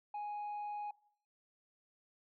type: tone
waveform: sine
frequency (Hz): 830.6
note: G#5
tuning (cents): 0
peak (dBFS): -36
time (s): 0.14-0.91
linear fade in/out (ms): 5
effects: noise-tail reverb RT60 0.6 s tail -23 dB re dry + tanh soft clip ceiling -38 dBFS